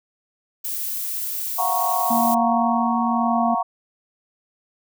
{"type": "noise", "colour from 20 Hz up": "violet", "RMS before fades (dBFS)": -27, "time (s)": [0.64, 2.35], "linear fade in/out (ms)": 10}
{"type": "chord", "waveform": "sine", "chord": "Gb major seventh", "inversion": "third", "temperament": "equal", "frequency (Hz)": [698.5, 740, 932.3, 1108.7], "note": ["F5", "Gb5", "Bb5", "Db6"], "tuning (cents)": [0, 0, 0, 0], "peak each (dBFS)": -25, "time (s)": [1.58, 3.63], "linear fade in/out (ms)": 10}
{"type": "harmonic tone", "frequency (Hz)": 233.1, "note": "A#3", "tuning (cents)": 0, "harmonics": [1, 3, 4], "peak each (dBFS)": [-21, -27, -28], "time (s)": [2.1, 3.55], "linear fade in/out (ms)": 10}
{"effects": []}